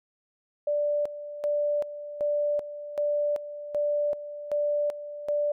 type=tone with tremolo; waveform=sine; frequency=587.3 Hz; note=D5; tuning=in tune; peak=-23 dBFS; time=0.67-5.52 s; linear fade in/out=5 ms; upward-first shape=square; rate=1.3 Hz; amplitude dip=75%; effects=none